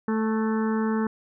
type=harmonic tone with a mistuned harmonic; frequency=220 Hz; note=A3; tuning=in tune; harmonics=1 / 2 / 4 / 5 / 6 / 7 / 8; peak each=-23 / -29 / -35 / -37 / -39 / -40 / -41 dBFS; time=0.08-1.07 s; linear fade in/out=2 ms; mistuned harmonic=7; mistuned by=-22 cents; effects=none